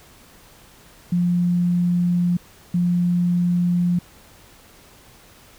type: tone pair in turn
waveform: sine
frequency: 175.8 / 175.8 Hz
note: F3 / F3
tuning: +12 / +12 cents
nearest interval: unison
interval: 0 cents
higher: neither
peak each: -16 dBFS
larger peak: neither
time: 1.12-2.37 / 2.74-3.99 s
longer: neither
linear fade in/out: 5 ms
effects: pink hiss -49 dBFS RMS until 5.58 s